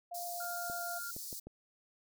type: tone with pitch glide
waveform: sine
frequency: 698.5 to 693.3 Hz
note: F5 to F5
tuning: 0 to -13 cents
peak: -40 dBFS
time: 0.11-0.99 s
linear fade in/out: 10 ms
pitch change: -13 cents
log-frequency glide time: 0.47-0.88 s
type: high-pass noise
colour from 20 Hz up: white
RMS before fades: -44 dBFS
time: 0.14-1.4 s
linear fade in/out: 10 ms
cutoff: 4300 Hz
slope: 48 dB/octave
type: tone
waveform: triangle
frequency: 1404 Hz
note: F6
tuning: 9 cents sharp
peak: -40 dBFS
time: 0.4-1.11 s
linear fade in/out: 5 ms
type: clicks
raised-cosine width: 2 ms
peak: -34 dBFS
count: 4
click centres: 0.699 / 1.165 / 1.328 / 1.47 s
effects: none